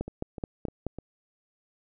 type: two click trains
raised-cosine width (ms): 2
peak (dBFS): -17 / -24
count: 5 / 4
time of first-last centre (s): 0.01-0.867 / 0.08-0.986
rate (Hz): 4.67 / 3.31
effects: none